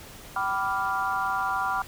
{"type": "chord", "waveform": "sine", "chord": "G dominant seventh", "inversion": "none", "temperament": "equal with one note detuned", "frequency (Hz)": [769.6, 987.8, 1174.7, 1396.9], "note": ["G5", "B5", "D6", "F6"], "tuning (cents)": [-32, 0, 0, 0], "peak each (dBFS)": -30, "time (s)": [0.36, 1.82], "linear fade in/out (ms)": 2, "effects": ["pink hiss -45 dBFS RMS until 1.87 s"]}